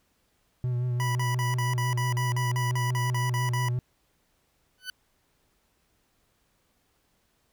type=tone with vibrato; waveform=triangle; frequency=123.47 Hz; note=B2; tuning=in tune; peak=-23 dBFS; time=0.64-3.79 s; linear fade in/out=0 ms; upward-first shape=sine; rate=5.8 Hz; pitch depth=30 cents each way
type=tone bursts; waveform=25% pulse; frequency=982 Hz; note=B5; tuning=10 cents flat; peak=-26 dBFS; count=14; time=1-3.685 s; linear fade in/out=0 ms; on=150 ms; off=45 ms
type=tone with exponential growth; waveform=20% pulse; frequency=1500 Hz; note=F#6; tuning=23 cents sharp; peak=-25 dBFS; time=4.78-4.9 s; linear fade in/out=2 ms; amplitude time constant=25 ms
effects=pink hiss -70 dBFS RMS until 7.52 s